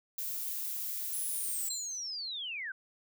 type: noise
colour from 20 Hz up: violet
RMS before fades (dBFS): -37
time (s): 0.18-1.69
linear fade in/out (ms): 2
type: linear sweep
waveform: sine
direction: down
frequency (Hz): 11000 to 1476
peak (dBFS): -36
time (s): 1.13-2.72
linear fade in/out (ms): 5
type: tone with exponential decay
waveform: sawtooth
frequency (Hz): 4118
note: C8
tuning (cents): -28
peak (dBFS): -32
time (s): 1.7-2.16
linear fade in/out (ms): 5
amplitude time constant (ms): 98
effects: none